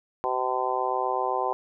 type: harmonic tone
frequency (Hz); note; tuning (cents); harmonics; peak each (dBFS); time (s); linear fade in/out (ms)
127.8; C3; -40; 3 / 4 / 5 / 6 / 7 / 8; -32 / -32 / -34 / -29 / -31 / -30; 0.24-1.53; 0
effects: none